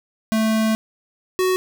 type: tone pair in turn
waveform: square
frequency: 220 / 371.1 Hz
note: A3 / F#4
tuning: 0 / +5 cents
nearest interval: major sixth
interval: 905 cents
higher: second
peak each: -17 dBFS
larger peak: neither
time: 0.32-0.75 / 1.39-1.56 s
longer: first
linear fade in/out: 0 ms
effects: none